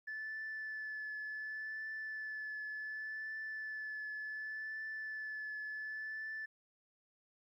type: tone with vibrato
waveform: sine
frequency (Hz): 1739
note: A6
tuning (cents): -21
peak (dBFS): -39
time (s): 0.07-6.46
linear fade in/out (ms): 10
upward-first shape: triangle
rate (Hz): 0.68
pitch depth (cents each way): 19
effects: tanh soft clip ceiling -37 dBFS + 13-bit